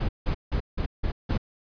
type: noise bursts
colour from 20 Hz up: brown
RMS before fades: -25 dBFS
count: 6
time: 0-1.378 s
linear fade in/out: 10 ms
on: 88 ms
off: 170 ms
effects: resampled to 11025 Hz